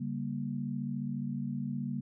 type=chord; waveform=sine; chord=G diminished; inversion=second; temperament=just; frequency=141.12 / 196 / 235.2 Hz; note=Db3 / G3 / Bb3; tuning=+31 / 0 / +16 cents; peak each=-37 / -38 / -36 dBFS; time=0-2.01 s; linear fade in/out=10 ms; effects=none